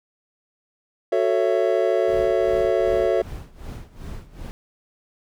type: chord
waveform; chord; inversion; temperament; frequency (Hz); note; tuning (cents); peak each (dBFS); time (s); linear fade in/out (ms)
triangle; F# minor seventh; none; just; 370 / 444 / 555 / 666; F#4 / A4 / C#5 / E5; 0 / +16 / +2 / +18; -21; 1.12-3.22; 5
type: noise with tremolo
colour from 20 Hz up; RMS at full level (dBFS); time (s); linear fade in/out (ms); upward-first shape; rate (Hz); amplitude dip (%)
brown; -33; 2.08-4.51; 0; sine; 2.6; 85
effects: none